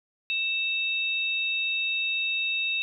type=tone pair together; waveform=sine; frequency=2646 / 3738 Hz; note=E7 / A#7; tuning=+6 / +4 cents; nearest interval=tritone; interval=598 cents; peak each=-26 / -30 dBFS; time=0.3-2.82 s; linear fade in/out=0 ms; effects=none